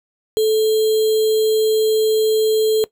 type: tone with sample-and-hold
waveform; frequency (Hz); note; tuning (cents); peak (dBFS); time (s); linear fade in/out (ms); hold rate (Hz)
sine; 436.2; A4; -15; -12; 0.37-2.84; 0; 3675
effects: noise-tail reverb RT60 0.1 s tail -19 dB re dry